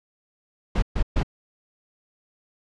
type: noise bursts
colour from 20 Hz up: brown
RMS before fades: -20 dBFS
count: 3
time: 0.75-1.232 s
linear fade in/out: 10 ms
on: 74 ms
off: 130 ms
effects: low-pass 5000 Hz 12 dB/octave